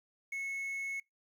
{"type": "tone with quantisation", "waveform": "triangle", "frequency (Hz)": 2193, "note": "C#7", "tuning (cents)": -19, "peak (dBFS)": -34, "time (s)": [0.32, 1], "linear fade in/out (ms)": 5, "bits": 10, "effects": ["noise-tail reverb RT60 0.2 s tail -25 dB re dry"]}